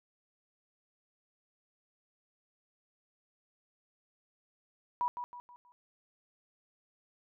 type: tone with echo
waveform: sine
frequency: 973 Hz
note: B5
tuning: 26 cents flat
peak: -28 dBFS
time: 5.01-5.08 s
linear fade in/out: 0 ms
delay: 160 ms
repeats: 4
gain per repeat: -8 dB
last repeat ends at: 5.72 s
effects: none